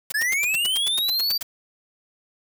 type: noise bursts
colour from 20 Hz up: white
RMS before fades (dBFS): -29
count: 13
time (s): 0.1-1.429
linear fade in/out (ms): 5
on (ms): 21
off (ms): 88
type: linear sweep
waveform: square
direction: up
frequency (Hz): 1658 to 4700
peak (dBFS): -21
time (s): 0.14-1.38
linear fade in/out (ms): 10
effects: none